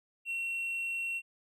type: tone with hard clipping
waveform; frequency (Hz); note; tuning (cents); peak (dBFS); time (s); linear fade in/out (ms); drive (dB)
sine; 2725; F7; -43; -33; 0.25-1.22; 50; 2
effects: none